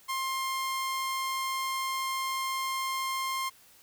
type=tone; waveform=sawtooth; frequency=1059 Hz; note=C6; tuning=21 cents sharp; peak=-26 dBFS; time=0.08-3.5 s; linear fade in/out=20 ms; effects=white hiss -58 dBFS RMS until 3.82 s